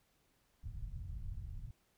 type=low-pass noise; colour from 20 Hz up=pink; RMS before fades=-44 dBFS; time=0.63-1.71 s; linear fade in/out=5 ms; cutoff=120 Hz; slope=24 dB/octave; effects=pink hiss -75 dBFS RMS until 1.97 s